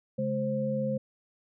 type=tone cluster; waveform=sine; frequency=137.7 / 212.8 / 526 Hz; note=C#3 / G#3 / C5; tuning=-11 / +42 / +9 cents; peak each=-34 / -31 / -30 dBFS; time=0.18-0.98 s; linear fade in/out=10 ms; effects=none